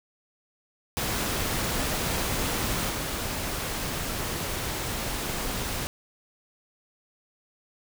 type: noise with level steps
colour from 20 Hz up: pink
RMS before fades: -28 / -31 dBFS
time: 0.97-5.87 s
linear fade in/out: 0 ms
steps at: 2.89 s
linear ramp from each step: 20 ms
effects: none